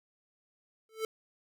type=tone with exponential growth; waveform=square; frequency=440.9 Hz; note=A4; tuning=4 cents sharp; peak=-29 dBFS; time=0.89-1.05 s; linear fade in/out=2 ms; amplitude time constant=34 ms; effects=none